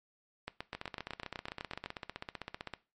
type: two click trains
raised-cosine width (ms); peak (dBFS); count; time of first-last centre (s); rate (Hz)
0.3; -22 / -23; 12 / 32; 0.48-1.86 / 0.75-2.737; 7.97 / 15.6
effects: noise-tail reverb RT60 0.3 s tail -18 dB re dry + MP3 48 kbps